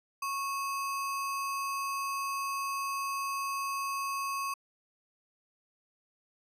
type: tone with sample-and-hold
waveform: sine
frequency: 1100 Hz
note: C#6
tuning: 14 cents flat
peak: -31 dBFS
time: 0.22-4.54 s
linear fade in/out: 5 ms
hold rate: 3675 Hz
effects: resampled to 32000 Hz